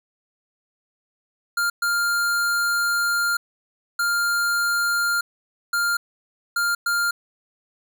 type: tone bursts at uneven times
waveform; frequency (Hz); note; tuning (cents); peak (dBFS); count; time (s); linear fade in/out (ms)
square; 1400; F6; +4; -20; 6; 1.57-1.7 / 1.82-3.37 / 3.99-5.21 / 5.73-5.97 / 6.56-6.75 / 6.86-7.11; 5
effects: none